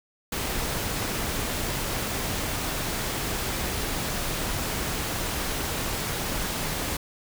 pink noise, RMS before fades -29 dBFS, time 0.32-6.97 s, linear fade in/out 5 ms, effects none

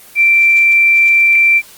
sine tone, 2349 Hz, D7, in tune, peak -6 dBFS, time 0.15-1.62 s, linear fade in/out 50 ms, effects white hiss -39 dBFS RMS until 1.77 s + Opus 24 kbps

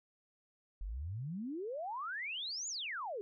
sine exponential two-way sweep, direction up then down, 41.93 to 7110 to 384.8 Hz, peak -38 dBFS, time 0.81-3.21 s, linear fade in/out 0 ms, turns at 2.68 s, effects none

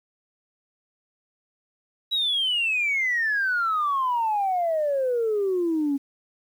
sine exponential sweep, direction down, 3915 to 272.5 Hz, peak -20 dBFS, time 2.11-5.98 s, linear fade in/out 20 ms, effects tanh soft clip ceiling -17 dBFS + 9-bit

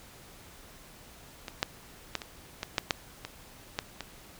clicks, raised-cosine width 0.2 ms, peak -20 / -8 / -12 / -21 / -15 / -8 / -7 / -19 / -12 / -19 dBFS, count 10, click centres 1.482 / 1.629 / 2.153 / 2.218 / 2.631 / 2.782 / 2.908 / 3.25 / 3.789 / 4.007 s, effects pink hiss -52 dBFS RMS until 4.39 s

